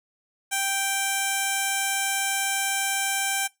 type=tone with notch filter; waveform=5% pulse; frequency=784 Hz; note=G5; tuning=in tune; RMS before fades=-26 dBFS; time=0.51-3.48 s; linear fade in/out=20 ms; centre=4600 Hz; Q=1.2; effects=noise-tail reverb RT60 0.2 s tail -21 dB re dry